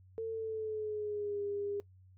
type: tone with pitch glide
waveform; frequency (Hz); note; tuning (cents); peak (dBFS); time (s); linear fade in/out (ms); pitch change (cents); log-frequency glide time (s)
sine; 450 to 405.6; A4 to G#4; +39 to -41; -34; 0.18-1.8; 0; -180; 0.28-1.42
effects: noise-tail reverb RT60 0.1 s tail -20 dB re dry + added 93 Hz sine -57 dBFS peak until 2.17 s